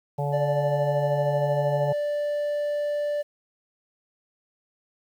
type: harmonic tone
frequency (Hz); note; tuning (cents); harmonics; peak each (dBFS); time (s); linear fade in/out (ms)
143.6; D3; -39; 1 / 3 / 4 / 5 / 6; -26 / -34 / -31 / -34 / -33; 0.18-1.93; 10
type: tone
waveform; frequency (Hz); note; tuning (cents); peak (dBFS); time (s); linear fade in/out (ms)
triangle; 587.3; D5; 0; -22; 0.32-3.23; 20
effects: 9-bit